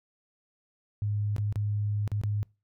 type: tone with dropouts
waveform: sine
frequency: 103.83 Hz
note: G#2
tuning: in tune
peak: -26 dBFS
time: 1.02-2.43 s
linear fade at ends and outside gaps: 0 ms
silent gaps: 1.364-1.382 / 1.525-1.558 / 2.077-2.117 / 2.214-2.236 s
effects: noise-tail reverb RT60 0.3 s tail -26 dB re dry